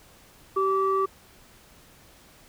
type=tone pair together; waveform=sine; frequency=386.6 / 1158.5 Hz; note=G4 / D6; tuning=-24 / -24 cents; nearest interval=octave + perfect fifth; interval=1900 cents; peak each=-23 dBFS; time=0.56-1.06 s; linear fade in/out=10 ms; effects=tanh soft clip ceiling -13 dBFS + pink hiss -54 dBFS RMS until 2.48 s